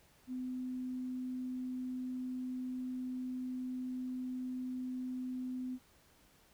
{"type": "tone", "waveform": "sine", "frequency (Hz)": 254.1, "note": "B3", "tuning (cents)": 49, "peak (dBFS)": -37, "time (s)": [0.27, 5.79], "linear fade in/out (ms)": 50, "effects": ["pink hiss -66 dBFS RMS until 6.53 s"]}